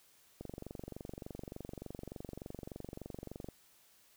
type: click train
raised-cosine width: 2 ms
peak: -30 dBFS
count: 73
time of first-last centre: 0.41-3.487 s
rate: 23.4 Hz
effects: white hiss -66 dBFS RMS until 4.16 s